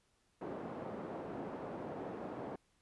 pink band-pass noise, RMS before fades -44 dBFS, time 0.41-2.56 s, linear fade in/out 5 ms, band 240 to 730 Hz, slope 12 dB/octave, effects pink hiss -75 dBFS RMS until 2.81 s + resampled to 24000 Hz

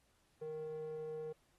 square tone with band-pass filter, 155.56 Hz, D#3, in tune, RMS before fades -44 dBFS, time 0.41-1.33 s, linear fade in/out 10 ms, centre 460 Hz, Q 5.1, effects pink hiss -75 dBFS RMS until 1.58 s + AAC 32 kbps

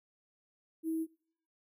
sine tone with sample-and-hold, 322.4 Hz, E4, 38 cents flat, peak -31 dBFS, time 0.83-1.07 s, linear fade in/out 50 ms, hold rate 11025 Hz, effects noise-tail reverb RT60 0.6 s tail -23 dB re dry

